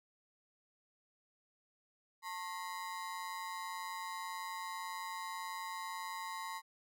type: ring-modulated tone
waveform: 35% pulse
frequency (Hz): 990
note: B5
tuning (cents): +4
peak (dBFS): -36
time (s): 2.22-6.62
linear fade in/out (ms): 50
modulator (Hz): 90.9
effects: none